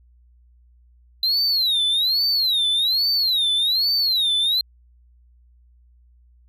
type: tone with vibrato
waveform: triangle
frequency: 4000 Hz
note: B7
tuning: 21 cents sharp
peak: -16 dBFS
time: 1.23-4.61 s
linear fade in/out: 2 ms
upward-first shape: sine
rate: 1.2 Hz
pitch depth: 230 cents each way
effects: added 60 Hz sine -51 dBFS peak until 6.48 s